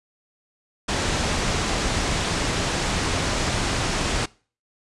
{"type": "low-pass noise", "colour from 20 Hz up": "pink", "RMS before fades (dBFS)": -24, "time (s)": [0.88, 4.26], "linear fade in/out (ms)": 10, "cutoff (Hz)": 8000, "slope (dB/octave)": 24, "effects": ["noise-tail reverb RT60 0.4 s tail -23 dB re dry", "resampled to 24000 Hz"]}